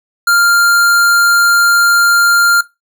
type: tone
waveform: square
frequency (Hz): 1397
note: F6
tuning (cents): 0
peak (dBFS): -8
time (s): 0.27-2.61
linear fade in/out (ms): 5
effects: noise-tail reverb RT60 0.2 s tail -18 dB re dry